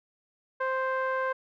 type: tone with low-pass filter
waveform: sawtooth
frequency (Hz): 523.3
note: C5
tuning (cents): 0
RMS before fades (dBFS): -29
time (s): 0.6-1.33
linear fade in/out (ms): 10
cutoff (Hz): 1400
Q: 3.4
effects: none